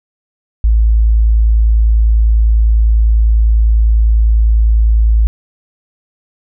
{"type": "tone", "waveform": "sine", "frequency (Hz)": 55, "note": "A1", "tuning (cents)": 0, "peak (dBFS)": -6, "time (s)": [0.64, 5.27], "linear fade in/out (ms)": 0, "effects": []}